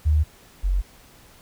sine tone pair in turn, 76.3 / 46.03 Hz, D#2 / F#1, -33 / -8 cents, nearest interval major sixth, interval 875 cents, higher first, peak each -15 / -18 dBFS, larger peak first, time 0.05-0.24 / 0.63-0.82 s, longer neither, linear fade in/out 20 ms, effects pink hiss -51 dBFS RMS until 1.41 s

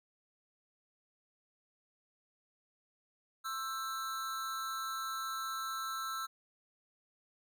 square tone with amplitude modulation, 1324 Hz, E6, 7 cents sharp, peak -34 dBFS, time 3.44-6.27 s, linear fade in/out 20 ms, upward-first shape sine, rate 255 Hz, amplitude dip 75%, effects none

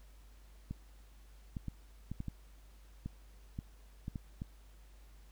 clicks, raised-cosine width 5 ms, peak -27 dBFS, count 11, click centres 0.71 / 1.568 / 1.683 / 2.116 / 2.204 / 2.283 / 3.06 / 3.589 / 4.081 / 4.158 / 4.419 s, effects added 50 Hz sine -55 dBFS peak until 5.31 s + pink hiss -67 dBFS RMS until 5.31 s

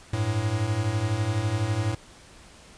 square beating tone pair, 98.8 / 110.8 Hz, G2 / A2, +14 / +13 cents, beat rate 12 Hz, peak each -29 / -26 dBFS, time 0.13-1.95 s, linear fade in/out 5 ms, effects pink hiss -50 dBFS RMS until 2.77 s + resampled to 22050 Hz

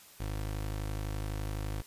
25% pulse tone, 51.91 Hz, G#1, in tune, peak -30 dBFS, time 0.2-1.82 s, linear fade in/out 5 ms, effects white hiss -55 dBFS RMS until 1.86 s + resampled to 32000 Hz

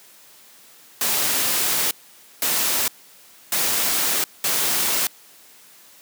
white noise bursts at uneven times, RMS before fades -21 dBFS, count 4, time 1.01-1.91 / 2.42-2.88 / 3.52-4.24 / 4.44-5.07 s, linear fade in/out 2 ms, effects white hiss -49 dBFS RMS until 6.01 s + high-pass 150 Hz 12 dB/octave

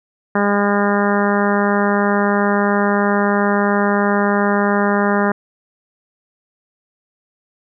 harmonic tone, 203 Hz, G#3, 39 cents flat, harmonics 1 / 2 / 3 / 4 / 5 / 6 / 7 / 8 / 9, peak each -17 / -20 / -22 / -23 / -24 / -25 / -25 / -26 / -27 dBFS, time 0.35-5.32 s, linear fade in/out 5 ms, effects none

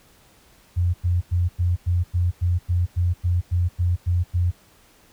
sine tone bursts, 88.1 Hz, F2, 16 cents sharp, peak -17 dBFS, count 14, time 0.76-4.515 s, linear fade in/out 20 ms, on 180 ms, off 95 ms, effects pink hiss -55 dBFS RMS until 5.12 s

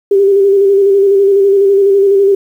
sine tone with vibrato, 395.5 Hz, G4, 15 cents sharp, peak -5 dBFS, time 0.11-2.35 s, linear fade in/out 5 ms, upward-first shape square, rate 12 Hz, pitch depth 29 cents each way, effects 7-bit

